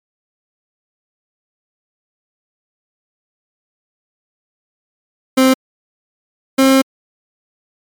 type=tone pair in turn; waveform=30% pulse; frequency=261.6 / 266.9 Hz; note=C4 / C4; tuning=0 / +35 cents; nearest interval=unison; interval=35 cents; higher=second; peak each=-5 dBFS; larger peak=neither; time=5.37-5.54 / 6.58-6.82 s; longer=second; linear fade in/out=10 ms; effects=MP3 96 kbps

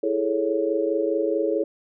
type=chord; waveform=sine; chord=A major seventh; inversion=second; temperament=equal; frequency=329.6 / 415.3 / 440 / 554.4 Hz; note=E4 / G#4 / A4 / C#5; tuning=0 / 0 / 0 / 0 cents; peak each=-26 dBFS; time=0.03-1.64 s; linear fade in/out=5 ms; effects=none

